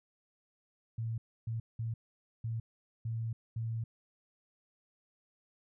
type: tone bursts at uneven times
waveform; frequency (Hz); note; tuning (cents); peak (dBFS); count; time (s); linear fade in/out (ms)
sine; 113.7; A#2; -43; -33; 6; 0.98-1.18 / 1.47-1.6 / 1.79-1.94 / 2.44-2.6 / 3.05-3.33 / 3.56-3.84; 5
effects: none